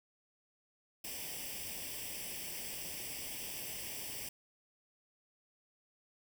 white noise with comb filter, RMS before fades -43 dBFS, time 1.04-4.29 s, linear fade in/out 5 ms, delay 0.37 ms, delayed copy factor +0.8, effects none

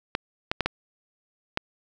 clicks, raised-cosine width 0.3 ms, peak -8 dBFS, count 5, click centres 0.151 / 0.515 / 0.607 / 0.66 / 1.574 s, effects none

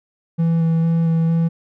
triangle tone with vibrato, 164.81 Hz, E3, in tune, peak -12 dBFS, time 0.38-1.49 s, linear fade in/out 20 ms, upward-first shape square, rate 2.2 Hz, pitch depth 10 cents each way, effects none

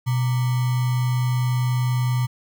sine tone with sample-and-hold, 124.7 Hz, B2, 17 cents sharp, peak -18 dBFS, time 0.06-2.27 s, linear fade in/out 20 ms, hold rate 1050 Hz, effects none

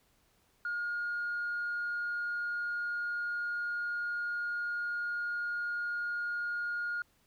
sine tone, 1426 Hz, F6, 36 cents sharp, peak -31 dBFS, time 0.65-7.02 s, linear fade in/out 2 ms, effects tanh soft clip ceiling -29 dBFS + pink hiss -70 dBFS RMS until 7.26 s

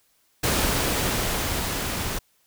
pink noise with level ramp, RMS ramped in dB -22 to -29 dBFS, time 0.43-2.19 s, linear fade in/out 10 ms, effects white hiss -65 dBFS RMS until 2.46 s

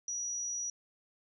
sine tone, 5820 Hz, F#8, 29 cents flat, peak -34 dBFS, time 0.08-0.7 s, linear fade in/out 2 ms, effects none

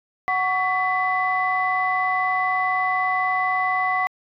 sine tone cluster, 741 / 1124 / 1999 Hz, F#5 / C#6 / B6, +2 / +24 / +20 cents, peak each -23 dBFS, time 0.28-4.07 s, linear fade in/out 0 ms, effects tanh soft clip ceiling -10 dBFS

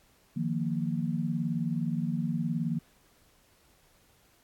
sine chord, Eb suspended second, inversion none, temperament equal, 155.56 / 174.61 / 233.1 Hz, Eb3 / F3 / Bb3, 0 / 0 / 0 cents, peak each -32 / -32 / -32 dBFS, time 0.36-2.79 s, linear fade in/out 10 ms, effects pink hiss -64 dBFS RMS until 4.43 s + AAC 64 kbps

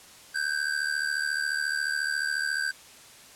square ring-modulated tone, 1566 Hz, G6, 2 cents flat, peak -24 dBFS, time 0.34-2.72 s, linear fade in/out 20 ms, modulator 37.1 Hz, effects white hiss -50 dBFS RMS until 3.35 s + low-pass 10000 Hz 12 dB/octave

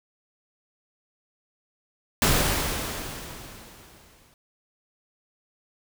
pink noise with exponential decay, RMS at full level -19 dBFS, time 2.22-4.34 s, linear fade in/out 1 ms, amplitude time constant 460 ms, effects none

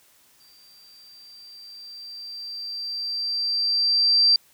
sine tone with exponential growth, 4699 Hz, D8, in tune, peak -13 dBFS, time 0.4-4.36 s, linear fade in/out 2 ms, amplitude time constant 860 ms, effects white hiss -58 dBFS RMS until 4.53 s

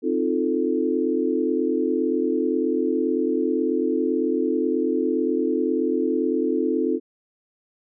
sine chord, F dominant seventh, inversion second, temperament equal, 261.6 / 311.1 / 349.2 / 440 Hz, C4 / Eb4 / F4 / A4, 0 / 0 / 0 / 0 cents, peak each -25 dBFS, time 0.02-7 s, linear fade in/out 50 ms, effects none

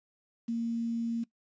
sine tone with quantisation, 231.5 Hz, A#3, 12 cents flat, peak -29 dBFS, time 0.48-1.24 s, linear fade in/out 10 ms, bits 9, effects noise-tail reverb RT60 0.1 s tail -20 dB re dry + resampled to 16000 Hz

